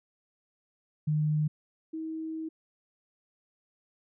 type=tone pair in turn; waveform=sine; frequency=152.2 / 319.3 Hz; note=D#3 / D#4; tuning=-38 / +45 cents; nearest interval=octave + minor second; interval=1283 cents; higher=second; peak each=-24 / -33 dBFS; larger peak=first; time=1.07-1.48 / 1.93-2.49 s; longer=second; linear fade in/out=10 ms; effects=none